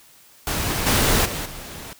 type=noise with level steps; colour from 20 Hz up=pink; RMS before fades=-24 / -18 / -28 / -36 dBFS; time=0.47-1.93 s; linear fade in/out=0 ms; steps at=0.86 / 1.25 / 1.45 s; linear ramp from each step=10 ms; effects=white hiss -51 dBFS RMS until 1.99 s